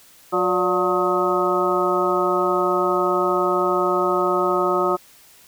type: harmonic tone with a mistuned harmonic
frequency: 180.5 Hz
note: F#3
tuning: 43 cents flat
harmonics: 1 / 2 / 3 / 4 / 5 / 6 / 7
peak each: -32 / -21 / -25 / -26 / -29 / -28 / -22 dBFS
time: 0.32-4.97 s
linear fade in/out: 20 ms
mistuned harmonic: 3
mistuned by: +99 cents
effects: white hiss -50 dBFS RMS until 5.47 s